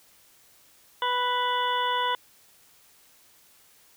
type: harmonic tone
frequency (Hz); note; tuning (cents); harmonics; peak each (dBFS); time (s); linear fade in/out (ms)
493.9; B4; 0; 1 / 2 / 3 / 4 / 6 / 7; -34 / -25 / -33 / -36 / -34 / -34; 1.02-2.15; 2
effects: white hiss -58 dBFS RMS until 3.96 s